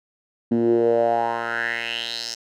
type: tone with band-pass filter sweep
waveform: 10% pulse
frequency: 116.54 Hz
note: A#2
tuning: in tune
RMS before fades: -22 dBFS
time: 0.51-2.35 s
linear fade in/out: 10 ms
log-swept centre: 250 to 5700 Hz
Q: 4.7
effects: none